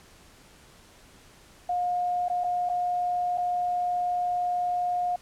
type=tone with dropouts; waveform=sine; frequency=714 Hz; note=F5; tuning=38 cents sharp; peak=-24 dBFS; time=1.69-5.16 s; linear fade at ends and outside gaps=5 ms; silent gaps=2.284-2.298 / 2.438-2.442 / 2.691-2.696 / 3.376-3.38 s; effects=pink hiss -54 dBFS RMS until 5.21 s + low-pass 11000 Hz 12 dB/octave